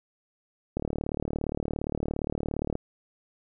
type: click train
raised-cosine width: 2 ms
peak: -16 dBFS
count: 75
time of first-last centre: 0.77-2.754 s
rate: 37.3 Hz
effects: none